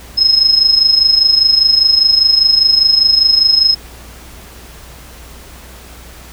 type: tone with amplitude modulation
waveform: sine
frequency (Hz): 5150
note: E8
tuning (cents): -41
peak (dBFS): -4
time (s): 0.17-3.75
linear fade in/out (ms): 20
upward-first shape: sine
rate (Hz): 25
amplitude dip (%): 65
effects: added 60 Hz sine -36 dBFS peak until 6.32 s + pink hiss -37 dBFS RMS until 6.32 s